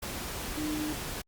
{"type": "tone in noise", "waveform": "sine", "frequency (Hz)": 304.5, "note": "D#4", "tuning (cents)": -37, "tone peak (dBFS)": -31, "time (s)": [0.57, 0.93], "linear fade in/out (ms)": 10, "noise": "pink", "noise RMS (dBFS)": -37, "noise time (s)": [0.02, 1.22], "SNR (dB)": 3, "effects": ["Opus 48 kbps"]}